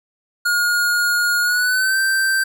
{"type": "tone with pitch glide", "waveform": "square", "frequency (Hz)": [1432, 1561.6], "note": ["F6", "G6"], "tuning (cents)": [43, -7], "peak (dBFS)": -16, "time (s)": [0.45, 2.44], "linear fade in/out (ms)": 10, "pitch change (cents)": 150, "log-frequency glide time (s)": [1.41, 1.99], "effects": []}